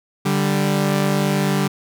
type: tone pair together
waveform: sawtooth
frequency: 146.83 / 196 Hz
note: D3 / G3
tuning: 0 / 0 cents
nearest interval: perfect fourth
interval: 500 cents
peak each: -16 / -15 dBFS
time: 0.25-1.68 s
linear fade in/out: 10 ms
effects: none